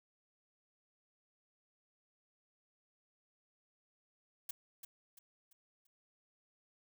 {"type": "noise with echo", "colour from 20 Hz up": "blue", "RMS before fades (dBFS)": -41, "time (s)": [4.49, 4.51], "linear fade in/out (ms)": 5, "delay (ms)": 340, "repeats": 4, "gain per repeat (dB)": -8, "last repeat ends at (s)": 5.87, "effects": []}